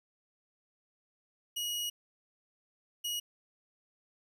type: tone bursts at uneven times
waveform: sawtooth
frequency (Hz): 2900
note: F#7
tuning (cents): -35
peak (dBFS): -30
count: 2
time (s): 1.56-1.9 / 3.04-3.2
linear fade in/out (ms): 10
effects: none